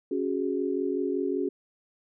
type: chord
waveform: sine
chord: C# suspended fourth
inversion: none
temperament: equal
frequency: 277.2 / 370 / 415.3 Hz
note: C#4 / F#4 / G#4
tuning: 0 / 0 / 0 cents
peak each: -30 / -29 / -31 dBFS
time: 0.11-1.49 s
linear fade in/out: 5 ms
effects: none